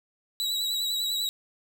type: tone with vibrato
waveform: 40% pulse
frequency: 3900 Hz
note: B7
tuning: 23 cents flat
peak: -25 dBFS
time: 0.4-1.29 s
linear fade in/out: 0 ms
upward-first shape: triangle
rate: 10 Hz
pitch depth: 45 cents each way
effects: 11-bit